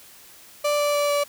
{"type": "tone with pitch steps", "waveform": "35% pulse", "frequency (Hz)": [587.3, 583.9, 580.6, 577.2], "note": ["D5", "D5", "D5", "D5"], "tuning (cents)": [0, -10, -20, -30], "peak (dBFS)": -18, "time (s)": [0.64, 1.24], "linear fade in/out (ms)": 10, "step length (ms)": 150, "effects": ["white hiss -48 dBFS RMS until 1.28 s"]}